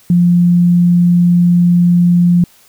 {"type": "tone", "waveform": "sine", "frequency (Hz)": 174.9, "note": "F3", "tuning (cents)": 3, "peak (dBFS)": -6, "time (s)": [0.1, 2.44], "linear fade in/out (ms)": 2, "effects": ["white hiss -47 dBFS RMS until 2.68 s"]}